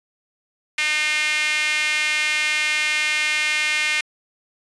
sawtooth tone with high-pass filter, 303.9 Hz, D#4, 41 cents flat, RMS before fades -21 dBFS, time 0.78-4.01 s, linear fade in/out 5 ms, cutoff 2200 Hz, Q 3.8, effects resampled to 22050 Hz

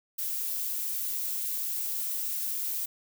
violet noise, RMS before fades -32 dBFS, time 0.18-2.86 s, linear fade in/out 10 ms, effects none

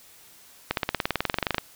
accelerating click train, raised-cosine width 0.3 ms, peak -7 dBFS, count 19, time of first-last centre 0.71-1.582 s, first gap 62 ms, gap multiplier 0.97, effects white hiss -52 dBFS RMS until 1.75 s

